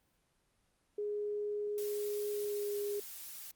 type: tone with pitch glide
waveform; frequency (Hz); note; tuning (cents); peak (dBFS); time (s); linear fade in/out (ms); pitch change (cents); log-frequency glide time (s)
sine; 415.3 to 410.1; G#4 to G#4; 0 to -22; -34; 0.98-3; 5; -22; 2.33-2.75
type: noise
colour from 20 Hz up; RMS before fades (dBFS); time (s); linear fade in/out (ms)
blue; -47; 1.78-3.51; 0
effects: pink hiss -75 dBFS RMS until 3.55 s + Opus 24 kbps